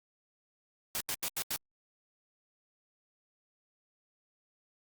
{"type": "noise bursts", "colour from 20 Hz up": "white", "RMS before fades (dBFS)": -34, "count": 5, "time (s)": [0.95, 1.561], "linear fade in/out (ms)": 0, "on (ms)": 55, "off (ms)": 84, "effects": ["Opus 48 kbps"]}